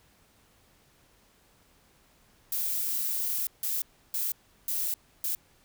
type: noise bursts at uneven times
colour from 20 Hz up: violet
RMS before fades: -30 dBFS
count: 5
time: 2.52-3.47 / 3.63-3.82 / 4.14-4.32 / 4.68-4.94 / 5.24-5.35 s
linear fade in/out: 2 ms
effects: pink hiss -63 dBFS RMS until 5.64 s